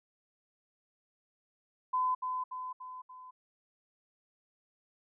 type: tone with echo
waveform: sine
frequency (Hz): 1015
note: B5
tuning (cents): +47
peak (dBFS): -27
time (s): 1.93-2.15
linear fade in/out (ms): 10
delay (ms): 290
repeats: 4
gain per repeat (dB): -5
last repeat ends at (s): 3.31
effects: none